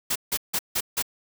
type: noise bursts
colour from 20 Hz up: white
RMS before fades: -25 dBFS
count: 5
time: 0.1-1.025 s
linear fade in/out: 10 ms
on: 57 ms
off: 160 ms
effects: none